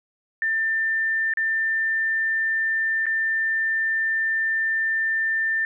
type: tone with dropouts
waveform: sine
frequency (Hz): 1790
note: A6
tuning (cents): +29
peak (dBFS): -20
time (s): 0.42-5.65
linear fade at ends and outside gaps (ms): 1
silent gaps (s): 1.337-1.372 / 3.057-3.066
effects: none